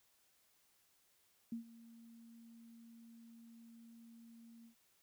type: tone with ADSR envelope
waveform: sine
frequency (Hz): 230.5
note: A#3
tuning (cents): -19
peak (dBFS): -38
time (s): 1.52-4.75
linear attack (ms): 4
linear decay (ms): 110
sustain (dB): -18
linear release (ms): 96
effects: white hiss -74 dBFS RMS until 5.02 s